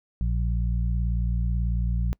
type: harmonic tone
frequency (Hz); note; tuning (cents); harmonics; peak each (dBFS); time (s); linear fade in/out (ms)
58.27; A#1; 0; 1 / 2 / 3; -23 / -30 / -33; 0.21-2.13; 0
effects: noise-tail reverb RT60 0.1 s tail -25 dB re dry